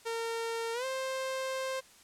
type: tone with pitch glide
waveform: sawtooth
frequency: 458.3 to 526.4 Hz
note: A#4 to C5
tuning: -29 to +10 cents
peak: -29 dBFS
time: 0.05-1.81 s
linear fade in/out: 20 ms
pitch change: +239 cents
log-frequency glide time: 0.73-0.85 s
effects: white hiss -58 dBFS RMS until 2.03 s + low-pass 10000 Hz 12 dB/octave